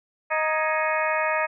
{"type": "harmonic tone with a mistuned harmonic", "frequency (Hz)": 312.3, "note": "D#4", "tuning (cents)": 7, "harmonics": [2, 3, 4, 5, 6, 7, 8], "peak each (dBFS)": [-26, -28, -29, -30, -31, -31, -32], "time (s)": [0.3, 1.47], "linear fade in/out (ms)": 20, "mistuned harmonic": 5, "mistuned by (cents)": 110, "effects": []}